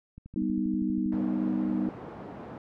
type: click train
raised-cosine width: 5 ms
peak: -32 dBFS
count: 13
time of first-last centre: 0.18-1.14 s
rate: 12.5 Hz
type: chord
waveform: sine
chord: G augmented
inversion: none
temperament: equal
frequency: 196 / 246.9 / 311.1 Hz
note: G3 / B3 / D#4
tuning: 0 / 0 / 0 cents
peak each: -30 dBFS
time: 0.36-1.89 s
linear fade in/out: 2 ms
type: band-pass noise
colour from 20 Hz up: pink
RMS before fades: -42 dBFS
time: 1.12-2.58 s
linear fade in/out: 2 ms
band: 150 to 850 Hz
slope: 12 dB/octave
effects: none